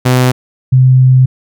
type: tone pair in turn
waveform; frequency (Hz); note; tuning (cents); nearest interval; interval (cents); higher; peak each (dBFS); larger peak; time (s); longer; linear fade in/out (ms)
sawtooth / sine; 126.8 / 129.17; B2 / C3; +46 / -22; unison; 32; second; -3; neither; 0.05-0.32 / 0.72-1.26; second; 10
effects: none